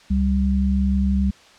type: tone pair together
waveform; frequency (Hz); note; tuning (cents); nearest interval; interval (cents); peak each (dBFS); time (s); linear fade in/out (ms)
sine; 69.3 / 196; C#2 / G3; 0 / 0; octave + tritone; 1800; -19; 0.1-1.31; 10
effects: white hiss -49 dBFS RMS until 1.58 s + low-pass 5000 Hz 12 dB/octave